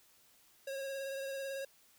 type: tone with vibrato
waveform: square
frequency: 544 Hz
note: C#5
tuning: 33 cents flat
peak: -39 dBFS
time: 0.67-1.65 s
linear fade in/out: 5 ms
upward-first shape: triangle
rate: 18 Hz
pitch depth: 26 cents each way
effects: white hiss -66 dBFS RMS until 1.98 s